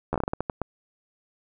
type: slowing click train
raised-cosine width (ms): 1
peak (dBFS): -12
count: 11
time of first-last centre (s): 0.13-0.617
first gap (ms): 12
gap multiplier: 1.29
effects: none